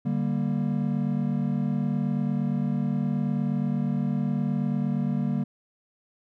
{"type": "chord", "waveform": "triangle", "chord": "G minor", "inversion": "second", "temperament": "just", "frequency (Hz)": [147, 196, 235.2], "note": ["D3", "G3", "Bb3"], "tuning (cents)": [2, 0, 16], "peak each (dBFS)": -26, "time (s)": [0.05, 5.44], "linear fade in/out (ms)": 10, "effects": []}